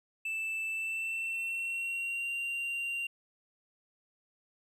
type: tone with pitch glide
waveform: triangle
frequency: 2644 to 2769 Hz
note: E7 to F7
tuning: +5 to -15 cents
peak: -31 dBFS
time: 0.25-3.07 s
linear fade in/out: 5 ms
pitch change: +80 cents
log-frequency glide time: 0.68-2.3 s
effects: none